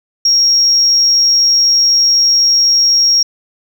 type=tone; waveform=sine; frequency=5588 Hz; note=F8; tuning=in tune; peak=-6 dBFS; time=0.25-3.23 s; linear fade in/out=5 ms; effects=tanh soft clip ceiling -3 dBFS